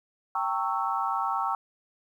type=chord; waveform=sine; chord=G diminished seventh; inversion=none; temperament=equal with one note detuned; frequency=784 / 912.6 / 1108.7 / 1318.5 Hz; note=G5 / Bb5 / Db6 / Fb6; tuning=0 / -37 / 0 / 0 cents; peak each=-31 dBFS; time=0.35-1.55 s; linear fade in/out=2 ms; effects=10-bit